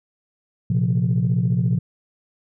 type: chord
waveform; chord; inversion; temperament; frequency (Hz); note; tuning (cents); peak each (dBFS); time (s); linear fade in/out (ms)
sine; Bb suspended second; none; just; 116.54 / 131.11 / 174.81; Bb2 / C3 / F3; 0 / +4 / +2; -20; 0.7-1.79; 5
effects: tanh soft clip ceiling -11 dBFS